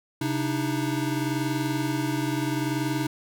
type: tone cluster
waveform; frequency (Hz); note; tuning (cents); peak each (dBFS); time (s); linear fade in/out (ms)
square; 133.5 / 297.7 / 318.4; C3 / D4 / D#4; +35 / +24 / +40; -30; 0.21-3.07; 5
effects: none